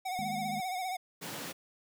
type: tone with vibrato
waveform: square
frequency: 740 Hz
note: F#5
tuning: in tune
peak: -34 dBFS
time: 0.05-0.97 s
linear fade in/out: 10 ms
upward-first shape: sine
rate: 15 Hz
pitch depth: 58 cents each way
type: chord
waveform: sine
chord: D# suspended fourth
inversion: none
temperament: just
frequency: 155.56 / 207.4 / 233.3 Hz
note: D#3 / G#3 / A#3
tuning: 0 / -2 / +2 cents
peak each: -45 / -39 / -45 dBFS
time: 0.19-0.6 s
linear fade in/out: 0 ms
type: high-pass noise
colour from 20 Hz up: pink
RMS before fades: -41 dBFS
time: 1.21-1.53 s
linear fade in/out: 20 ms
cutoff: 150 Hz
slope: 24 dB/octave
effects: none